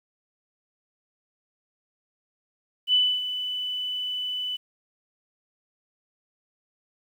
sine tone with ADSR envelope, 2991 Hz, F#7, 18 cents sharp, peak -16 dBFS, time 2.87-4.57 s, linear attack 65 ms, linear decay 270 ms, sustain -11 dB, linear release 16 ms, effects 9-bit

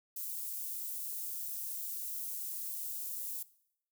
white high-pass noise, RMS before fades -40 dBFS, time 0.16-3.43 s, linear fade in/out 5 ms, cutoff 11000 Hz, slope 12 dB/octave, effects noise-tail reverb RT60 0.7 s tail -19 dB re dry

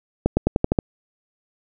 accelerating click train, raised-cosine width 2 ms, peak -3 dBFS, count 7, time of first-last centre 0.26-0.788 s, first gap 110 ms, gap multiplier 0.91, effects none

